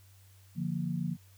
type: chord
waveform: sine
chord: Bb major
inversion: first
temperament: equal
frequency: 146.83 / 174.61 / 233.1 Hz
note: D3 / F3 / Bb3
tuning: 0 / 0 / 0 cents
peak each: -35 / -33 / -38 dBFS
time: 0.55-1.17 s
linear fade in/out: 50 ms
effects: added 96 Hz sine -56 dBFS peak until 1.37 s + white hiss -64 dBFS RMS until 1.37 s